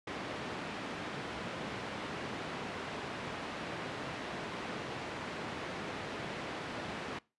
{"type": "band-pass noise", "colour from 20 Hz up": "pink", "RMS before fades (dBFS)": -41, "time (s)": [0.07, 7.19], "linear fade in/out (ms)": 5, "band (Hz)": [160, 2900], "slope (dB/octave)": 12, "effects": ["noise-tail reverb RT60 0.3 s tail -23 dB re dry", "resampled to 24000 Hz"]}